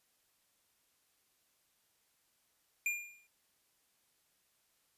square tone with exponential decay, 2407 Hz, D7, 42 cents sharp, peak -30 dBFS, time 2.86-3.27 s, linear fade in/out 2 ms, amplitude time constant 89 ms, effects white hiss -75 dBFS RMS until 4.97 s + resampled to 32000 Hz

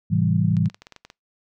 sine chord, A minor seventh, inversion none, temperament equal with one note detuned, 107.74 / 130.81 / 164.81 / 196 Hz, A2 / C3 / E3 / G3, -36 / 0 / 0 / 0 cents, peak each -22 / -26 / -20 / -24 dBFS, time 0.1-0.69 s, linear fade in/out 20 ms
clicks, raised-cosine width 0.2 ms, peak -24 dBFS, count 10, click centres 0.568 / 0.658 / 0.699 / 0.745 / 0.82 / 0.869 / 0.923 / 0.963 / 1.05 / 1.101 s
effects noise-tail reverb RT60 0.2 s tail -26 dB re dry

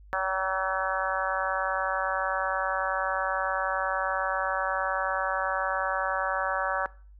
harmonic tone with a mistuned harmonic, 189.4 Hz, F#3, 41 cents sharp, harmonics 3 / 4 / 5 / 6 / 7 / 8 / 9, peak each -33 / -33 / -33 / -33 / -33 / -33 / -33 dBFS, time 0.13-6.86 s, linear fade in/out 0 ms, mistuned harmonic 4, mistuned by +18 cents, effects noise-tail reverb RT60 0.4 s tail -20 dB re dry + added 50 Hz sine -48 dBFS peak until 7.19 s

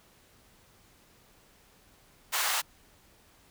pink high-pass noise, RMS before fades -29 dBFS, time 2.32-2.62 s, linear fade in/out 20 ms, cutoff 790 Hz, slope 24 dB/octave, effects pink hiss -61 dBFS RMS until 3.5 s

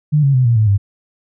sine tone with pitch steps, 150.1 / 138.44 / 127.69 / 117.77 / 108.62 / 100.18 Hz, D3 / C#3 / C3 / A#2 / A2 / G2, +38 / -2 / -42 / +18 / -22 / +38 cents, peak -9 dBFS, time 0.12-0.78 s, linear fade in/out 20 ms, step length 110 ms, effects none

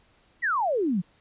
sine exponential sweep, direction down, 2020 to 163.2 Hz, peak -22 dBFS, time 0.42-1.02 s, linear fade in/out 20 ms, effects pink hiss -62 dBFS RMS until 1.2 s + resampled to 8000 Hz

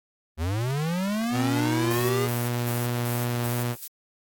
square linear sweep, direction up, 73.42 to 415.3 Hz, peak -25 dBFS, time 0.37-2.29 s, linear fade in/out 50 ms
sawtooth tone with vibrato, 120.2 Hz, B2, 46 cents flat, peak -21 dBFS, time 1.31-3.76 s, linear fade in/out 50 ms, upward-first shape triangle, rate 2.7 Hz, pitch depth 9 cents each way
violet noise with tremolo, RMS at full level -34 dBFS, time 1.9-3.88 s, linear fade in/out 10 ms, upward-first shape square, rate 2.6 Hz, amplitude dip 60%
effects AAC 64 kbps

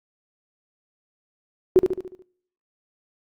sine tone with echo, 370 Hz, F#4, in tune, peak -9 dBFS, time 1.76-1.79 s, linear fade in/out 0 ms, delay 72 ms, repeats 6, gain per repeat -6 dB, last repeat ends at 2.222 s, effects noise-tail reverb RT60 0.7 s tail -25 dB re dry + Opus 48 kbps

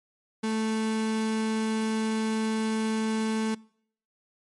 35% pulse tone, 220 Hz, A3, in tune, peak -24 dBFS, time 0.43-3.55 s, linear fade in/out 10 ms, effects noise-tail reverb RT60 0.6 s tail -24 dB re dry + MP3 48 kbps

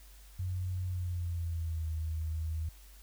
sine tone with pitch glide, 91.5 to 79.66 Hz, F#2 to D#2, -19 to +41 cents, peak -32 dBFS, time 0.39-2.69 s, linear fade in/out 5 ms, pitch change -240 cents, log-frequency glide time 0.86-1.86 s, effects added 50 Hz sine -52 dBFS peak until 3.02 s + white hiss -60 dBFS RMS until 3.02 s

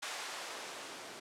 blue noise with band-pass filter sweep, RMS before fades -44 dBFS, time 0.02-1.2 s, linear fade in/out 10 ms, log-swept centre 920 to 300 Hz, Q 0.8, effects low-pass 9000 Hz 12 dB/octave

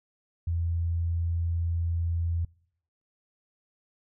sine tone, 84.4 Hz, E2, 41 cents sharp, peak -25 dBFS, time 0.47-2.45 s, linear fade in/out 5 ms, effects noise-tail reverb RT60 0.7 s tail -26 dB re dry

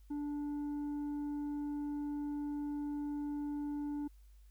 sine tone with tanh clipping, 291.9 Hz, D4, 10 cents flat, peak -37 dBFS, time 0.1-4.08 s, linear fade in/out 10 ms, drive 5 dB, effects added 50 Hz sine -56 dBFS peak until 4.5 s + white hiss -75 dBFS RMS until 4.5 s

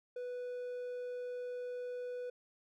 triangle tone, 493.9 Hz, B4, in tune, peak -37 dBFS, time 0.16-2.3 s, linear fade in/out 5 ms, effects none

